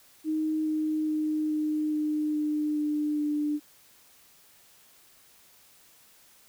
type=tone with pitch steps; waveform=sine; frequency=311.9 / 309.7 / 307.6 / 305.5 / 303.4 / 301.3 / 299.2 / 297.1 Hz; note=D#4 / D#4 / D#4 / D#4 / D#4 / D4 / D4 / D4; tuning=+4 / -8 / -20 / -32 / -44 / +44 / +32 / +20 cents; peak=-25 dBFS; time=0.24-3.6 s; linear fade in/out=50 ms; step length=420 ms; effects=white hiss -58 dBFS RMS until 6.48 s